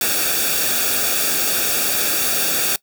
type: noise with comb filter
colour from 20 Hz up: white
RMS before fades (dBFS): -19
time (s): 0.01-2.76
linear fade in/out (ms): 2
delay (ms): 0.98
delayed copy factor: -0.7
effects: noise-tail reverb RT60 0.1 s tail -21 dB re dry